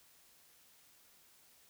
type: silence
effects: white hiss -65 dBFS RMS until 1.69 s